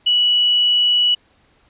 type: tone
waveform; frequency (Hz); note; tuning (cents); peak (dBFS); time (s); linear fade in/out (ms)
sine; 2940; F#7; -12; -12; 0.06-1.15; 10
effects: pink hiss -57 dBFS RMS until 1.69 s + resampled to 8000 Hz